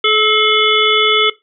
harmonic tone with a mistuned harmonic, 429.2 Hz, A4, 43 cents flat, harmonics 1 / 3 / 5 / 7 / 8, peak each -16 / -16 / -16 / -16 / -16 dBFS, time 0.04-1.3 s, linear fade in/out 5 ms, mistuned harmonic 3, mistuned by +20 cents, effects noise-tail reverb RT60 0.2 s tail -17 dB re dry

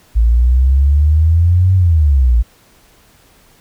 sine exponential two-way sweep, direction up then down, 55 to 95 to 55 Hz, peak -7 dBFS, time 0.15-2.43 s, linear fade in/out 20 ms, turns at 1.75 s, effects pink hiss -49 dBFS RMS until 3.6 s

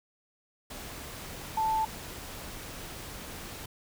sine tone in noise, 880 Hz, A5, in tune, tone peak -25 dBFS, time 1.57-1.85 s, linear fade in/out 5 ms, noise pink, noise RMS -42 dBFS, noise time 0.7-3.66 s, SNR +14 dB, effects none

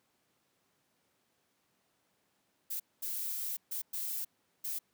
violet noise bursts at uneven times, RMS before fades -37 dBFS, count 5, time 2.7-2.8 / 3.02-3.57 / 3.71-3.82 / 3.93-4.25 / 4.64-4.79 s, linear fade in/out 10 ms, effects pink hiss -75 dBFS RMS until 4.93 s + high-pass 150 Hz 12 dB/octave

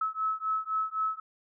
sine beating tone pair, 1294 / 1297.9 Hz, E6 / E6, -32 / -27 cents, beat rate 3.9 Hz, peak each -31 dBFS, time 0.01-1.2 s, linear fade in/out 5 ms, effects none

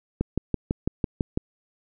click train, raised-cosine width 3 ms, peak -10 dBFS, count 8, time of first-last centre 0.21-1.375 s, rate 6.01 Hz, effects none

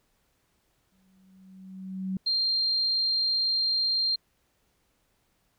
sine tone with exponential growth, 189 Hz, F#3, 37 cents sharp, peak -26 dBFS, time 0.92-2.17 s, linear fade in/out 2 ms, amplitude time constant 270 ms
sine tone, 4186 Hz, C8, in tune, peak -23 dBFS, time 2.26-4.16 s, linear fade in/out 10 ms
effects pink hiss -71 dBFS RMS until 5.58 s

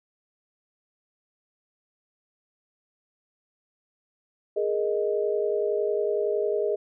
sine chord, Ab suspended second, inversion none, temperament equal, 415.3 / 466.2 / 622.3 Hz, Ab4 / Bb4 / Eb5, 0 / 0 / 0 cents, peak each -25 / -29 / -29 dBFS, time 4.56-6.76 s, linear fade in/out 10 ms, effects none

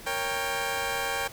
15% pulse chord, G diminished, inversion first, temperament equal with one note detuned, 466.2 / 554.4 / 790.8 Hz, Bb4 / Db5 / G5, 0 / 0 / +15 cents, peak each -28 / -27 / -24 dBFS, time 0.06-1.28 s, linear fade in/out 10 ms, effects pink hiss -45 dBFS RMS until 1.32 s

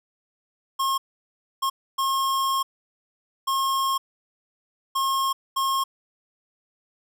square tone bursts at uneven times, 1077 Hz, C6, 50 cents sharp, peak -22 dBFS, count 6, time 0.79-0.98 / 1.62-1.7 / 1.98-2.63 / 3.47-3.98 / 4.95-5.33 / 5.56-5.84 s, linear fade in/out 10 ms, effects none

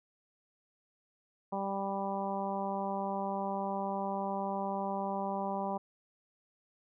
harmonic tone, 196.5 Hz, G3, 4 cents sharp, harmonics 1 / 2 / 3 / 4 / 5 / 6, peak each -38 / -42 / -39 / -37 / -39 / -49 dBFS, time 1.52-5.78 s, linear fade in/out 10 ms, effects none

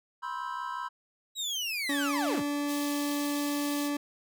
triangle chord, C major seventh, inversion third, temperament just, 981.1 / 1046.5 / 1308.1 / 1569.8 Hz, B5 / C6 / E6 / G6, -12 / 0 / -14 / +2 cents, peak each -35 / -36 / -39 / -41 dBFS, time 0.22-0.89 s, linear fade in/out 20 ms
30% pulse linear sweep, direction down, 3897 to 58 Hz, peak -28 dBFS, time 1.35-2.43 s, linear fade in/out 50 ms
40% pulse tone with pitch glide, 284.2 to 289.2 Hz, C#4 to D4, +43 to -27 cents, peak -28 dBFS, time 1.89-3.97 s, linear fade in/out 5 ms, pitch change +30 cents, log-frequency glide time 2.08-2.21 s
pink high-pass noise, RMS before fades -41 dBFS, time 2.66-3.91 s, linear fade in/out 50 ms, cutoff 3000 Hz, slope 48 dB/octave
effects none

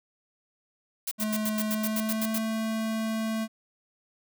blue noise bursts, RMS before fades -31 dBFS, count 11, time 1.07-2.384 s, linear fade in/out 5 ms, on 44 ms, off 83 ms
square tone with pitch glide, 215 to 221.4 Hz, A3 to A3, -40 to +11 cents, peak -28 dBFS, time 1.18-3.48 s, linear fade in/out 50 ms, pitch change +51 cents, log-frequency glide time 1.69-2.37 s
effects none

